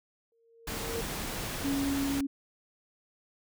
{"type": "tone with exponential growth", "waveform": "sine", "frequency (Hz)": 460, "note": "A#4", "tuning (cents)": -23, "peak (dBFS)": -31, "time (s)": [0.32, 1.01], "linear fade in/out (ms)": 1, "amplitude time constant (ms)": 150}
{"type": "noise", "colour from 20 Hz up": "pink", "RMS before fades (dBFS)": -36, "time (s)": [0.67, 2.21], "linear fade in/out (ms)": 5}
{"type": "tone", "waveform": "sine", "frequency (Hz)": 277.2, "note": "C#4", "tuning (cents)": 0, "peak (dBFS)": -28, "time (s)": [1.64, 2.27], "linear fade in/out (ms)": 10}
{"effects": []}